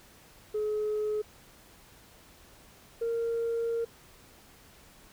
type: tone pair in turn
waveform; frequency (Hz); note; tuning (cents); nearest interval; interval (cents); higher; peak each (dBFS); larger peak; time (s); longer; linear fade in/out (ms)
sine; 424.9 / 462.7; G#4 / A#4; +40 / -13; minor second; 147; second; -26; neither; 0.54-1.22 / 3.01-3.85; second; 10
effects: tanh soft clip ceiling -25 dBFS + pink hiss -56 dBFS RMS until 5.12 s